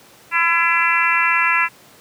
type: harmonic tone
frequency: 336.9 Hz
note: E4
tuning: 38 cents sharp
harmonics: 3 / 4 / 5 / 6 / 7 / 8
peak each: -21 / -21 / -21 / -21 / -21 / -21 dBFS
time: 0.31-1.69 s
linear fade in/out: 50 ms
effects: pink hiss -47 dBFS RMS until 2 s + high-pass 150 Hz 12 dB/octave